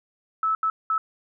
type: tone bursts at uneven times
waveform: sine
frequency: 1305 Hz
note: E6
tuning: 18 cents flat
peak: -20 dBFS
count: 3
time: 0.43-0.55 / 0.63-0.7 / 0.9-0.98 s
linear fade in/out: 2 ms
effects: none